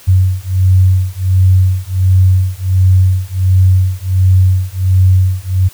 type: beating tone pair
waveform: sine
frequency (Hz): 92.5 / 93.9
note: F#2 / F#2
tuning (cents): 0 / +26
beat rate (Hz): 1.4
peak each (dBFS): -10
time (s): 0.07-5.69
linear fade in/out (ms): 20
effects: white hiss -39 dBFS RMS until 5.73 s